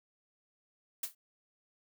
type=noise with exponential decay; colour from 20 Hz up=blue; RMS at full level=-31 dBFS; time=1.03-1.15 s; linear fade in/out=5 ms; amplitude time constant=25 ms; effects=none